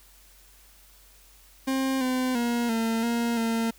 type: tone with pitch steps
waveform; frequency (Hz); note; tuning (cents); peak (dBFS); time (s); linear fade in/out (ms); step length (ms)
40% pulse; 265.8 / 255.7 / 237.6 / 226.5 / 234.5 / 227.8; C4 / C4 / A#3 / A#3 / A#3 / A#3; +27 / -40 / +33 / -50 / +11 / -40; -23; 1.67-3.71; 10; 340
effects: added 47 Hz sine -56 dBFS peak until 3.78 s + white hiss -56 dBFS RMS until 3.78 s